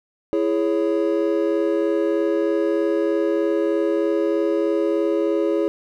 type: chord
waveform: triangle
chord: C# minor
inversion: first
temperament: just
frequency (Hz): 332.6 / 415.8 / 554.4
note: E4 / G#4 / C#5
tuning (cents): +16 / +2 / 0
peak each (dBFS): -19 / -20 / -22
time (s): 0.33-5.68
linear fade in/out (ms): 0
effects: none